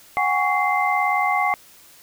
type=tone cluster; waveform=sine; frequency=737 / 815 / 1120 / 2082 Hz; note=F#5 / G#5 / C#6 / C7; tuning=-7 / -33 / +18 / -9 cents; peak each=-23 dBFS; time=0.17-1.54 s; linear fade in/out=0 ms; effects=white hiss -49 dBFS RMS until 2.02 s